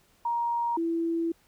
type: tone pair in turn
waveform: sine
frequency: 941 / 332.7 Hz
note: A#5 / E4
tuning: +16 / +16 cents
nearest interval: octave + tritone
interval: 1800 cents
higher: first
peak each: -25 dBFS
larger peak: neither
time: 0.25-0.77 / 0.77-1.32 s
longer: second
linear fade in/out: 5 ms
effects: pink hiss -64 dBFS RMS until 1.47 s